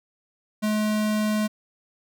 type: tone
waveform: square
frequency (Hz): 213.2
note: G#3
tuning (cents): +46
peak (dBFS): -22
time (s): 0.62-1.48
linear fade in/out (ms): 20
effects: none